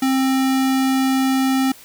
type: tone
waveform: square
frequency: 264.6 Hz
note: C4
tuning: 20 cents sharp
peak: -16 dBFS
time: 0.02-1.72 s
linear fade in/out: 5 ms
effects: white hiss -44 dBFS RMS until 1.84 s